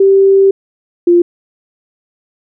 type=tone pair in turn; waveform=sine; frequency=390 / 347.8 Hz; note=G4 / F4; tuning=-9 / -7 cents; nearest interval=major second; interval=198 cents; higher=first; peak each=-4 dBFS; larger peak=neither; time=0-0.51 / 1.07-1.22 s; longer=first; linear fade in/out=5 ms; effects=none